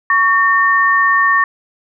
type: tone pair together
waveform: sine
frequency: 1120.9 / 1820 Hz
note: C#6 / A#6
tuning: +19 / -42 cents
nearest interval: minor sixth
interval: 839 cents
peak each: -12 dBFS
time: 0.1-1.44 s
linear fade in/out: 2 ms
effects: none